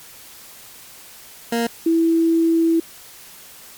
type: tone pair in turn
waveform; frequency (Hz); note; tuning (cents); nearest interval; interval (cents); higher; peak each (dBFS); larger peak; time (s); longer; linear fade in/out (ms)
20% pulse / sine; 233.1 / 329.7; A#3 / E4; 0 / 0; tritone; 600; second; -13; neither; 1.52-1.67 / 1.86-2.8; second; 5
effects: white hiss -42 dBFS RMS until 3.77 s + MP3 96 kbps